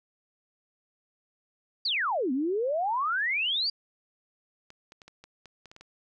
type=exponential two-way sweep; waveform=sine; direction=down then up; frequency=4840 to 246.9 to 4840 Hz; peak=-25 dBFS; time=1.85-3.7 s; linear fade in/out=5 ms; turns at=2.32 s
type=clicks; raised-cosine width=0.2 ms; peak=-31 dBFS; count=10; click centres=4.704 / 4.921 / 5.018 / 5.08 / 5.24 / 5.457 / 5.657 / 5.715 / 5.764 / 5.81 s
effects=none